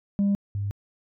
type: tone pair in turn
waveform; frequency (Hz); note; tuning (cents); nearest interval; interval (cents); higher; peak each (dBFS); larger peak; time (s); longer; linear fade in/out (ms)
sine; 200.2 / 100.68; G3 / G2; +37 / +47; octave; 1190; first; -17 / -25; first; 0.19-0.35 / 0.55-0.71; neither; 0
effects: tanh soft clip ceiling -18 dBFS